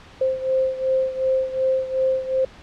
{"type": "beating tone pair", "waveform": "sine", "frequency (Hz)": [523.3, 526], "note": ["C5", "C5"], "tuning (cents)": [0, 9], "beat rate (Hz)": 2.7, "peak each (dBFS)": [-20, -24], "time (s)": [0.21, 2.45], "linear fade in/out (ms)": 5, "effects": ["pink hiss -45 dBFS RMS until 2.62 s", "low-pass 4000 Hz 12 dB/octave"]}